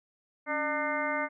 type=harmonic tone with a mistuned harmonic; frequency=300 Hz; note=D4; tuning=37 cents sharp; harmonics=1 / 2 / 3 / 4 / 5 / 6 / 7; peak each=-37 / -34 / -36 / -36 / -36 / -40 / -34 dBFS; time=0.46-1.29 s; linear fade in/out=50 ms; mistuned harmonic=1; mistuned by=-120 cents; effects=none